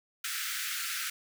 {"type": "high-pass noise", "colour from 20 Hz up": "pink", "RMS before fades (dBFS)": -35, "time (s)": [0.24, 1.1], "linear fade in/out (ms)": 5, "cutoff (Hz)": 1300, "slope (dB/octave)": 96, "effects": []}